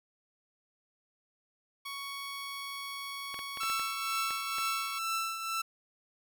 15% pulse tone, 1114 Hz, C#6, 8 cents sharp, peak -32 dBFS, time 1.85-4.99 s, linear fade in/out 10 ms
clicks, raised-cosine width 0.3 ms, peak -26 dBFS, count 8, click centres 3.343 / 3.391 / 3.573 / 3.634 / 3.699 / 3.796 / 4.307 / 4.584 s
sawtooth tone with tremolo, 1332 Hz, E6, 18 cents sharp, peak -26 dBFS, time 3.6-5.62 s, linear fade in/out 10 ms, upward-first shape triangle, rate 2.1 Hz, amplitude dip 60%
effects none

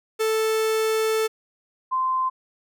45% pulse / sine tone pair in turn, 440 / 1037.8 Hz, A4 / C6, 0 / -14 cents, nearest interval octave + minor third, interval 1486 cents, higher second, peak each -20 dBFS, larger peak neither, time 0.19-1.28 / 1.91-2.3 s, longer first, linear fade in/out 20 ms, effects none

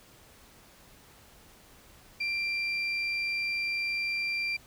sine tone pair together, 2365 / 4730 Hz, D7 / D8, +12 / +12 cents, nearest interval octave, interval 1200 cents, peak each -28 / -36 dBFS, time 2.2-4.57 s, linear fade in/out 10 ms, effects tanh soft clip ceiling -23 dBFS + pink hiss -56 dBFS RMS until 4.66 s

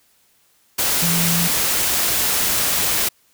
sine tone in noise, 170.2 Hz, F3, 44 cents flat, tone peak -20 dBFS, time 1.02-1.48 s, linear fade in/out 10 ms, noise white, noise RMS -19 dBFS, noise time 0.78-3.09 s, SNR -4 dB, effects white hiss -59 dBFS RMS until 3.33 s

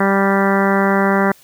harmonic tone with a mistuned harmonic, 196.1 Hz, G3, 1 cent sharp, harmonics 1 / 2 / 3 / 4 / 5 / 6 / 7 / 8 / 9 / 10, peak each -16 / -19 / -21 / -22 / -23 / -24 / -24 / -25 / -26 / -26 dBFS, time 0-1.32 s, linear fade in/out 5 ms, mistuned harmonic 7, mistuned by +17 cents, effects white hiss -48 dBFS RMS until 1.43 s

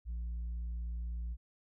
sine tone, 58.1 Hz, A#1, 5 cents flat, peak -33 dBFS, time 0.05-1.37 s, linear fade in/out 50 ms, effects tanh soft clip ceiling -35 dBFS

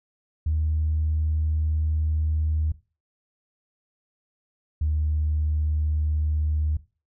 sine tone pair in turn, 77.7 / 76.32 Hz, D#2 / D#2, -2 / -33 cents, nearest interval unison, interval 31 cents, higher first, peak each -20 dBFS, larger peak neither, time 0.46-2.72 / 4.81-6.77 s, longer first, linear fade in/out 5 ms, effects noise-tail reverb RT60 0.3 s tail -17 dB re dry + tanh soft clip ceiling -16 dBFS

